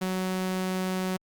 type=tone; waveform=sawtooth; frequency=186.1 Hz; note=F#3; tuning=10 cents sharp; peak=-23 dBFS; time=0.01-1.17 s; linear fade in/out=10 ms; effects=Opus 48 kbps